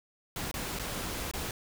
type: noise with dropouts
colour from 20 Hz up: pink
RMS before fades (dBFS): -36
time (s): 0.36-1.51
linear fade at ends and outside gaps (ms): 2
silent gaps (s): 0.514-0.54 / 0.789-0.795 / 1.313-1.336
effects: none